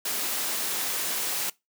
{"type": "high-pass noise", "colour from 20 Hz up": "white", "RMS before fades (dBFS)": -29, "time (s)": [0.05, 1.5], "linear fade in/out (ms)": 5, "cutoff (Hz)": 210, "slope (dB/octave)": 12, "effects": ["noise-tail reverb RT60 0.2 s tail -22 dB re dry"]}